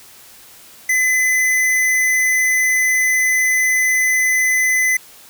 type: tone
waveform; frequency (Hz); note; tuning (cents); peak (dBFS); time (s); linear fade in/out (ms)
square; 2021; B6; +39; -14; 0.89-4.97; 5
effects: white hiss -43 dBFS RMS until 5.29 s